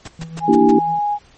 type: noise bursts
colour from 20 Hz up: pink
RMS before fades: -31 dBFS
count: 5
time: 0.05-0.715 s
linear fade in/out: 5 ms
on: 29 ms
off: 130 ms
type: tone with tremolo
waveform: triangle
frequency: 163.1 Hz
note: E3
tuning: 18 cents flat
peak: -25 dBFS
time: 0.19-0.99 s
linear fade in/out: 2 ms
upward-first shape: sine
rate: 7.3 Hz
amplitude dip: 55%
type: tone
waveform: sine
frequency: 827 Hz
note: G#5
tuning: 8 cents flat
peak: -16 dBFS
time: 0.4-1.19 s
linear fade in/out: 50 ms
type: chord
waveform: sine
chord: E half-diminished seventh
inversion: second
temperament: equal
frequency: 233.1 / 293.7 / 329.6 / 392 Hz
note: Bb3 / D4 / E4 / G4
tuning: 0 / 0 / 0 / 0 cents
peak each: -15 dBFS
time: 0.48-0.79 s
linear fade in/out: 5 ms
effects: pink hiss -50 dBFS RMS until 1.37 s + MP3 32 kbps